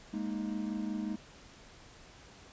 triangle chord, Ab suspended second, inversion none, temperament equal, 207.7 / 233.1 / 311.1 Hz, Ab3 / Bb3 / Eb4, 0 / 0 / 0 cents, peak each -34 / -37 / -37 dBFS, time 0.13-1.16 s, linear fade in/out 10 ms, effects pink hiss -55 dBFS RMS until 2.52 s + resampled to 16000 Hz

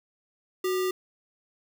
sine tone with sample-and-hold, 370 Hz, F#4, in tune, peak -24 dBFS, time 0.64-0.91 s, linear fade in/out 5 ms, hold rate 1575 Hz, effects none

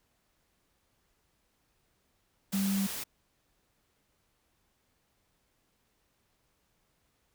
sine tone in noise, 196 Hz, G3, in tune, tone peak -27 dBFS, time 2.53-2.87 s, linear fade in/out 10 ms, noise white, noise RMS -38 dBFS, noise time 2.52-3.04 s, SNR +8 dB, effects pink hiss -74 dBFS RMS until 7.34 s

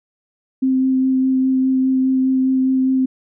sine tone with vibrato, 261.6 Hz, C4, in tune, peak -13 dBFS, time 0.62-3.06 s, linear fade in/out 10 ms, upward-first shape sine, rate 4.9 Hz, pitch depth 10 cents each way, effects none

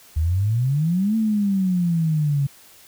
sine exponential two-way sweep, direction up then down, 74.8 to 225 to 137.5 Hz, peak -17 dBFS, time 0.16-2.47 s, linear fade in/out 10 ms, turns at 1.16 s, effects white hiss -49 dBFS RMS until 2.87 s

